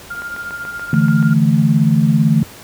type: tone with tremolo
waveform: sine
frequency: 1405 Hz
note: F6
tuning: 10 cents sharp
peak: -22 dBFS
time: 0.1-1.34 s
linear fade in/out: 10 ms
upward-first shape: sine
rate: 14 Hz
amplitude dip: 50%
type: click train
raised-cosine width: 0.5 ms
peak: -16 dBFS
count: 8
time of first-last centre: 0.22-1.227 s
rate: 6.95 Hz
type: chord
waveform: sine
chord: D suspended second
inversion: none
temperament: equal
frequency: 146.83 / 164.81 / 220 Hz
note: D3 / E3 / A3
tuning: 0 / 0 / 0 cents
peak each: -14 dBFS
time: 0.93-2.43 s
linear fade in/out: 2 ms
effects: pink hiss -37 dBFS RMS until 2.63 s + high-pass 60 Hz 12 dB/octave